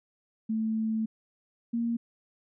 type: tone pair in turn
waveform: sine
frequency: 220.7 / 233.3 Hz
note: A3 / A#3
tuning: +5 / +2 cents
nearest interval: minor second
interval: 97 cents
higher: second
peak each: -26 dBFS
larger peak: neither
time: 0.49-1.06 / 1.73-1.97 s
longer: first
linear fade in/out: 10 ms
effects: none

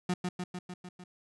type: tone with echo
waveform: 35% pulse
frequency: 180 Hz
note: F#3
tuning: 47 cents flat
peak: -26 dBFS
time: 0.09-0.14 s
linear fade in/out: 5 ms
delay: 150 ms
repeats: 6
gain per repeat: -3 dB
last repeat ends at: 1.04 s
effects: resampled to 22050 Hz

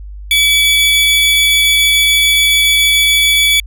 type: tone pair together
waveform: 45% pulse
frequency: 2289 / 3430 Hz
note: D7 / A7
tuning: -45 / -45 cents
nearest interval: perfect fifth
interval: 700 cents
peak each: -11 dBFS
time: 0.31-3.6 s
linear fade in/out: 2 ms
effects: added 50 Hz sine -26 dBFS peak until 3.66 s

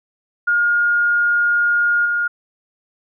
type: tone with level steps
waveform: sine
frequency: 1423 Hz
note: F6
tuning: 32 cents sharp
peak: -13 / -16 dBFS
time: 0.47-2.28 s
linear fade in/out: 10 ms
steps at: 2.05 s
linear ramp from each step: 10 ms
effects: none

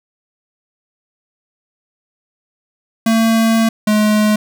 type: tone pair in turn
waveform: square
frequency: 225.5 / 212.3 Hz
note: A3 / G#3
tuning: +43 / +38 cents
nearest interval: minor second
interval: 105 cents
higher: first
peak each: -11 dBFS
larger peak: neither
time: 3.06-3.69 / 3.87-4.36 s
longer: first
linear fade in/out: 5 ms
effects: none

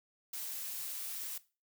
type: noise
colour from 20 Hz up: blue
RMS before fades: -41 dBFS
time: 0.33-1.38 s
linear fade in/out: 5 ms
effects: noise-tail reverb RT60 0.3 s tail -17 dB re dry

